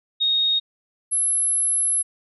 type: tone pair in turn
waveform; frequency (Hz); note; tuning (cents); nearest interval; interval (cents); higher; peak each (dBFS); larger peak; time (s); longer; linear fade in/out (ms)
sine; 3729 / 11014; A#7 / F9; 0 / -25; octave + perfect fifth; 1875; second; -17 / -18; first; 0.2-0.6 / 1.11-2.03; second; 20
effects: none

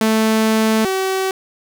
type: tone pair in turn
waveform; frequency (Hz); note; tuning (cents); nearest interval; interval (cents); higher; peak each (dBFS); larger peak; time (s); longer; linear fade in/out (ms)
sawtooth; 220 / 380.9; A3 / G4; 0 / -50; minor seventh; 950; second; -9 / -13; first; 0.01-0.85 / 0.85-1.31; first; 2
effects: none

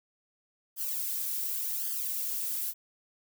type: noise with flanger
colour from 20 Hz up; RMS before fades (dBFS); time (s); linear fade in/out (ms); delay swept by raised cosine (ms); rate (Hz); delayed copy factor
violet; -33; 0.76-2.74; 50; 0.62 to 2.62; 0.89; +0.75
effects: none

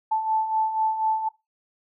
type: beating tone pair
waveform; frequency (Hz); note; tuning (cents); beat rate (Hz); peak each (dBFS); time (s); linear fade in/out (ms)
sine; 874 / 878.1; A5 / A5; -12 / -4; 4.1; -29 / -22; 0.11-1.29; 10
effects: noise-tail reverb RT60 0.2 s tail -19 dB re dry

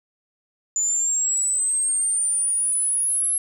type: exponential sweep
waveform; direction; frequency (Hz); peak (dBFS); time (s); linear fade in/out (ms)
sine; up; 7000 to 11090; -19; 0.76-3.38; 2
effects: 8-bit

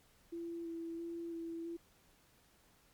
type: tone with vibrato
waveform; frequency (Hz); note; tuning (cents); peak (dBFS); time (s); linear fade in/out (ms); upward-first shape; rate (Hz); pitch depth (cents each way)
sine; 334.9; E4; +27; -40; 0.32-1.77; 10; square; 1.5; 14
effects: pink hiss -68 dBFS RMS until 2.93 s + MP3 96 kbps

